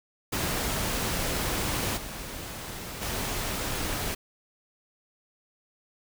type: noise with level steps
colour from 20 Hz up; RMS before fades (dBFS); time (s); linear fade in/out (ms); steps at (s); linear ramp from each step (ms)
pink; -29 / -38 / -31; 0.32-4.15; 10; 1.96 / 3.01; 20
effects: none